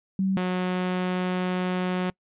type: tone pair in turn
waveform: sine / sawtooth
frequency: 191.3 / 182.46 Hz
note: G3 / F#3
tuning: -42 / -24 cents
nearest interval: minor second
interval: 82 cents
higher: first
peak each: -21 / -20 dBFS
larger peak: second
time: 0.19-0.37 / 0.37-2.1 s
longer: second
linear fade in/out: 2 ms
effects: noise-tail reverb RT60 0.1 s tail -25 dB re dry + resampled to 8000 Hz